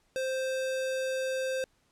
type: tone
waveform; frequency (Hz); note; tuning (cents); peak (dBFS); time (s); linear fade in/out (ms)
square; 523.3; C5; 0; -30; 0.16-1.64; 0
effects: pink hiss -70 dBFS RMS until 1.91 s + low-pass 10000 Hz 12 dB/octave